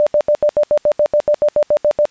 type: tone bursts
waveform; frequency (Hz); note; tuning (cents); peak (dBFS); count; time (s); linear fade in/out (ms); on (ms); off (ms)
sine; 594; D5; +20; -9; 15; 0-2.054; 0; 66; 76
effects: white hiss -53 dBFS RMS until 2.1 s + resampled to 16000 Hz